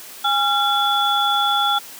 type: tone cluster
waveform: sine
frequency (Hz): 819 / 1374 / 3430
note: G#5 / F6 / A7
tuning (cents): -24 / -29 / -45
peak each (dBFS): -20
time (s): 0.24-1.79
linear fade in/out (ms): 10
effects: white hiss -38 dBFS RMS until 1.99 s + high-pass 200 Hz 12 dB/octave